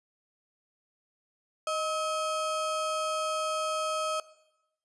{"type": "ring-modulated tone", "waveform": "square", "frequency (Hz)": 953, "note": "A#5", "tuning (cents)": 38, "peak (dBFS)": -26, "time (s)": [1.67, 4.2], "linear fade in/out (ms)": 2, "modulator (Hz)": 330, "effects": ["noise-tail reverb RT60 0.9 s tail -18 dB re dry", "resampled to 24000 Hz"]}